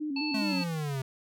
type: tone with vibrato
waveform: sine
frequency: 288.9 Hz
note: D4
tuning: 28 cents flat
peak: -30 dBFS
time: 0-0.63 s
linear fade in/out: 20 ms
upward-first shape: square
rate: 4.8 Hz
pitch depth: 84 cents each way
type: harmonic tone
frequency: 880 Hz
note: A5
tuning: in tune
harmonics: 1 / 3 / 5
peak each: -41 / -35 / -35 dBFS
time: 0.16-0.64 s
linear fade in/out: 5 ms
type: exponential sweep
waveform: square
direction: down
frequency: 218.7 to 130 Hz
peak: -31 dBFS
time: 0.34-1.02 s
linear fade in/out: 5 ms
effects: none